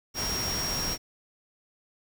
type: tone in noise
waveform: sine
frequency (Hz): 5590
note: F8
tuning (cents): +1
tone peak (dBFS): -30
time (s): 0.14-0.98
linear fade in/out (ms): 50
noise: pink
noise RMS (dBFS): -33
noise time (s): 0.14-0.98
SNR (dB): 0
effects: none